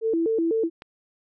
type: tone with vibrato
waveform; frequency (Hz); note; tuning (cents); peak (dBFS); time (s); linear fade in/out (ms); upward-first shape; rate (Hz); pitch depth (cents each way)
sine; 385.2; G4; -30; -20; 0.01-0.7; 50; square; 4; 260
type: click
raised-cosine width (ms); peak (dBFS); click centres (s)
0.3; -24; 0.821
effects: none